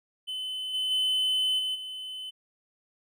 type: tone with level steps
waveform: triangle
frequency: 3035 Hz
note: F#7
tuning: 43 cents sharp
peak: -30 / -25 / -22 / -26 / -34 dBFS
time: 0.27-2.31 s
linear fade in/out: 20 ms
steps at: 0.73 / 0.9 / 1.58 / 1.74 s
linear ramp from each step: 20 ms
effects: none